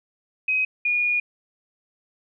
sine tone pair in turn, 2526 / 2441 Hz, D#7 / D#7, +26 / -34 cents, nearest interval minor second, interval 60 cents, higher first, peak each -19 dBFS, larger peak neither, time 0.48-0.65 / 0.85-1.2 s, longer second, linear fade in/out 5 ms, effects none

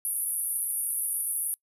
white band-pass noise, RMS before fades -30 dBFS, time 0.05-1.54 s, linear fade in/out 0 ms, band 9600 to 12000 Hz, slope 96 dB/octave, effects noise-tail reverb RT60 0.1 s tail -25 dB re dry

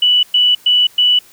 sine tone bursts, 2960 Hz, F#7, in tune, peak -8 dBFS, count 4, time 0.02-1.19 s, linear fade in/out 5 ms, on 210 ms, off 110 ms, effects white hiss -45 dBFS RMS until 1.32 s

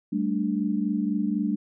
sine chord, G suspended second, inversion none, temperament equal, 196 / 220 / 293.7 Hz, G3 / A3 / D4, 0 / 0 / 0 cents, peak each -27 / -27 / -28 dBFS, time 0.12-1.56 s, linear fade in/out 10 ms, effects none

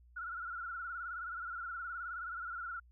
sine tone with vibrato, 1400 Hz, F6, 4 cents sharp, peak -39 dBFS, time 0.16-2.8 s, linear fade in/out 10 ms, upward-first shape sine, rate 19 Hz, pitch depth 88 cents each way, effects added 60 Hz sine -59 dBFS peak until 2.91 s

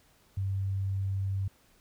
sine tone, 97.1 Hz, G2, 16 cents flat, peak -28 dBFS, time 0.37-1.48 s, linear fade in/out 5 ms, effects pink hiss -64 dBFS RMS until 1.8 s

